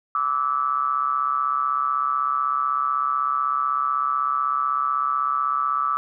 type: ring-modulated tone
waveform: triangle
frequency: 68 Hz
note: C#2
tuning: 33 cents flat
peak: -15 dBFS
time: 0.15-5.97 s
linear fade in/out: 0 ms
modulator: 1230 Hz
effects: none